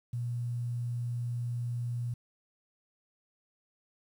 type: tone with quantisation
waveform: sine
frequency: 120 Hz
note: B2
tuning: 49 cents flat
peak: -31 dBFS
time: 0.13-2.14 s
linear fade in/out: 5 ms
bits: 10
effects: none